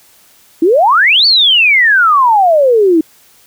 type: exponential two-way sweep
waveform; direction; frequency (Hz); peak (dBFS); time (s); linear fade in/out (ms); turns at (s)
sine; up then down; 307.8 to 4614 to 307.8; -5; 0.62-3.01; 5; 1.26
effects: white hiss -46 dBFS RMS until 3.46 s